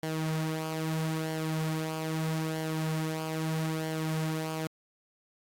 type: tone with flanger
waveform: sawtooth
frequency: 158.6 Hz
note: D#3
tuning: 33 cents sharp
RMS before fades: -32 dBFS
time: 0.03-4.67 s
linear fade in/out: 0 ms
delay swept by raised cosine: 0.79 to 5.79 ms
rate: 0.78 Hz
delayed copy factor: -0.55
effects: AAC 64 kbps